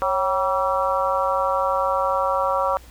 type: harmonic tone with a mistuned harmonic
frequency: 192 Hz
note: G3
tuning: 36 cents flat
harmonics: 3 / 4 / 5 / 6 / 7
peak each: -23 / -27 / -25 / -24 / -28 dBFS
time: 0.02-2.77 s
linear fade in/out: 0 ms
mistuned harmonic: 3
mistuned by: -73 cents
effects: added 60 Hz sine -43 dBFS peak until 2.9 s + pink hiss -49 dBFS RMS until 2.9 s